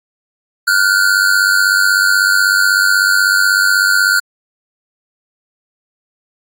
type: tone pair together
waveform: square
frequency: 1420.8 / 1517 Hz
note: F6 / F#6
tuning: +29 / +43 cents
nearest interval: minor second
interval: 114 cents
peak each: -13 dBFS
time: 0.67-4.2 s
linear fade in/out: 10 ms
effects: AAC 48 kbps

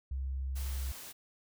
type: tone with pitch glide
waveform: sine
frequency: 66.5 to 66.08 Hz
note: C2 to C2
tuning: +29 to +18 cents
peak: -33 dBFS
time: 0.11-0.92 s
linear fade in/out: 5 ms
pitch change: -11 cents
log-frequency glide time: 0.64-0.76 s
type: noise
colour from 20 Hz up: white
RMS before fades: -47 dBFS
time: 0.55-1.13 s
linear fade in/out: 20 ms
effects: none

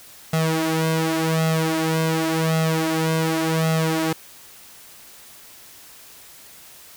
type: tone with flanger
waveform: sawtooth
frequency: 160.8 Hz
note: E3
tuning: 43 cents flat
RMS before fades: -21 dBFS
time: 0.33-4.13 s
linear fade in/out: 5 ms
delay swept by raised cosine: 1.5 to 4.3 ms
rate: 0.89 Hz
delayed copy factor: +0.8
effects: white hiss -45 dBFS RMS until 6.96 s

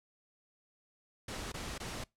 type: noise bursts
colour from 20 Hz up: pink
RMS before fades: -41 dBFS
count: 3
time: 1.28-2.04 s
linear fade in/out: 5 ms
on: 240 ms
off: 20 ms
effects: noise-tail reverb RT60 0.2 s tail -24 dB re dry + low-pass 9000 Hz 12 dB/octave

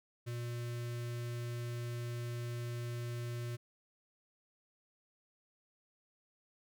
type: tone with notch filter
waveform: square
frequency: 119.6 Hz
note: A#2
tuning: 45 cents sharp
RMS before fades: -40 dBFS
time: 0.26-3.57 s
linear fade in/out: 20 ms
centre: 860 Hz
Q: 1.7
effects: none

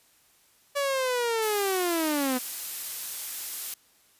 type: linear sweep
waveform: sawtooth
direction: down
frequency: 574 to 246.9 Hz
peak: -21 dBFS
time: 0.75-2.39 s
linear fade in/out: 20 ms
type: noise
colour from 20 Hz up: blue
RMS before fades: -33 dBFS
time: 1.42-3.74 s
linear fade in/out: 2 ms
effects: white hiss -62 dBFS RMS until 4.19 s + resampled to 32000 Hz

